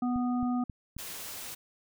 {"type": "harmonic tone", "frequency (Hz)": 246.7, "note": "B3", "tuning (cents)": -2, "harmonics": [1, 3, 5], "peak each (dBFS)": [-27, -37, -41], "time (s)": [0.02, 0.64], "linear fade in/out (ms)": 5}
{"type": "click train", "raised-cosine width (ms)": 5, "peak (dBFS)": -28, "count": 4, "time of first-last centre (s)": [0.16, 0.966], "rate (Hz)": 3.72}
{"type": "noise", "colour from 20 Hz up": "white", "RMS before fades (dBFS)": -41, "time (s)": [0.98, 1.55], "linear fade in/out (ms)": 10}
{"effects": []}